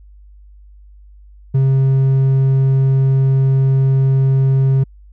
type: tone with hard clipping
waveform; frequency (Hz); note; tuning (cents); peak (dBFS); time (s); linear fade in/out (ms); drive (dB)
sine; 134.2; C3; +44; -11; 1.54-4.84; 10; 3
effects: added 50 Hz sine -39 dBFS peak until 5.12 s